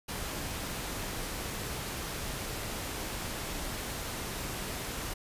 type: noise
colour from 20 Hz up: pink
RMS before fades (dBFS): -37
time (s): 0.08-5.14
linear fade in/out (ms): 10
effects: resampled to 32000 Hz